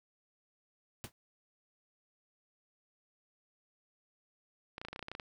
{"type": "noise with exponential decay", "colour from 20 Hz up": "pink", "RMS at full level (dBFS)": -39, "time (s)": [1.04, 1.12], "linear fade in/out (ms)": 0, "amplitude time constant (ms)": 17}
{"type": "clicks", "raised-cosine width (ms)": 0.3, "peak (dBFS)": -26, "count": 12, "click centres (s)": [4.781, 4.815, 4.85, 4.885, 4.93, 4.961, 4.993, 5.027, 5.084, 5.116, 5.151, 5.198]}
{"effects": []}